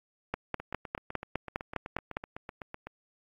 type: two click trains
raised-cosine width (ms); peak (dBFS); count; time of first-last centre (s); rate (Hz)
0.5; -24 / -15; 19 / 10; 0.6-2.87 / 0.34-2.169; 7.93 / 4.92
effects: AAC 32 kbps